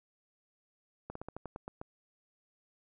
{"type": "slowing click train", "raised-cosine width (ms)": 1, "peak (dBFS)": -27, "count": 9, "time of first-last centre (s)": [1.1, 1.815], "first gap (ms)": 54, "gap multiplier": 1.14, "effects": []}